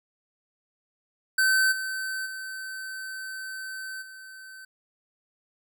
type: tone with level steps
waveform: square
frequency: 1536 Hz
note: G6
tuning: 36 cents flat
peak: -20 / -30 / -35 / -43 dBFS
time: 1.38-4.65 s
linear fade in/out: 5 ms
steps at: 1.71 / 2.25 / 4.01 s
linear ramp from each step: 20 ms
effects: none